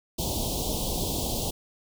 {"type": "band-stop noise", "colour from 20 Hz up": "pink", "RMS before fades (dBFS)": -29, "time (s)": [0.18, 1.51], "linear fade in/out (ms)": 10, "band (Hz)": [900, 3100], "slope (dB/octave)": 48, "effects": []}